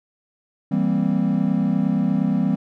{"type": "chord", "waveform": "triangle", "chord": "C dominant seventh", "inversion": "first", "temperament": "equal", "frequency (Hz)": [164.81, 196, 233.1, 261.6], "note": ["E3", "G3", "Bb3", "C4"], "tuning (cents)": [0, 0, 0, 0], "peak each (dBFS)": [-22, -19, -22, -22], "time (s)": [0.71, 2.56], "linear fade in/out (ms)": 10, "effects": []}